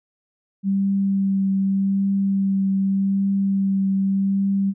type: tone with vibrato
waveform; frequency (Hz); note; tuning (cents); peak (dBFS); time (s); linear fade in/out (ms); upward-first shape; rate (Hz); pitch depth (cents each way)
sine; 195.2; G3; -7; -17; 0.63-4.74; 50; triangle; 0.84; 15
effects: none